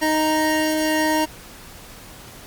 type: tone pair together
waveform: 25% pulse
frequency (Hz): 311.1 / 932.3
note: D#4 / A#5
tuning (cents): 0 / 0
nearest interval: octave + perfect fifth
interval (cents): 1900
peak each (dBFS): -15 / -19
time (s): 0.01-1.26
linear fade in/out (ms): 20
effects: pink hiss -41 dBFS RMS until 2.46 s + MP3 96 kbps